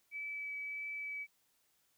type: tone with vibrato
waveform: sine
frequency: 2296 Hz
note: D7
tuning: 40 cents flat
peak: -39 dBFS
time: 0.11-1.27 s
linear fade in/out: 50 ms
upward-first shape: triangle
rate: 1.6 Hz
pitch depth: 9 cents each way
effects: white hiss -75 dBFS RMS until 1.97 s